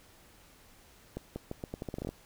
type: accelerating click train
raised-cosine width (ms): 2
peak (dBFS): -23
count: 13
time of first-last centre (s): 1.17-2.09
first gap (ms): 190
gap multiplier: 0.81
effects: pink hiss -59 dBFS RMS until 2.25 s